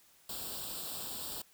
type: noise with comb filter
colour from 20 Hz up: white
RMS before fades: -41 dBFS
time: 0.29-1.42 s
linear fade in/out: 5 ms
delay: 0.24 ms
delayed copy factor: +0.8
effects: white hiss -64 dBFS RMS until 1.53 s